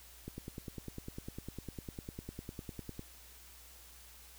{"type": "click train", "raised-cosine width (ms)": 3, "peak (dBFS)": -29, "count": 28, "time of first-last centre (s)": [0.28, 2.994], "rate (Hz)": 9.95, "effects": ["added 60 Hz sine -59 dBFS peak until 4.38 s", "white hiss -57 dBFS RMS until 4.38 s"]}